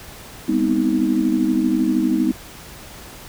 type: tone cluster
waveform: sine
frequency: 200.7 / 247.1 / 259.8 / 315.6 Hz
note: G3 / B3 / C4 / D#4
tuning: +41 / +1 / -12 / +25 cents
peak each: -23 / -20 / -24 / -19 dBFS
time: 0.48-2.32 s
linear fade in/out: 10 ms
effects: pink hiss -39 dBFS RMS until 3.28 s